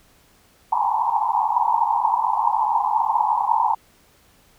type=band-pass noise; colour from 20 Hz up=pink; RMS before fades=-20 dBFS; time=0.72-3.75 s; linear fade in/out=5 ms; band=820 to 1000 Hz; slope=96 dB/octave; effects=pink hiss -56 dBFS RMS until 4.58 s